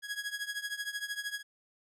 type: tone with tremolo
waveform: sawtooth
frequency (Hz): 1661.2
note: G#6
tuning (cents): 0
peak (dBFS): -28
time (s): 0.02-1.43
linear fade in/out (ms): 50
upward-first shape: triangle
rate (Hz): 13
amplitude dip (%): 90
effects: low-pass 12000 Hz 12 dB/octave